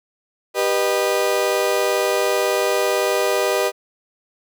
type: chord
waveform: 35% pulse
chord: G augmented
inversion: none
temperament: just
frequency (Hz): 392 / 490 / 612.5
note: G4 / B4 / D#5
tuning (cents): 0 / -14 / -27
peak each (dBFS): -20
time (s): 0.54-3.72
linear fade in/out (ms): 50
effects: none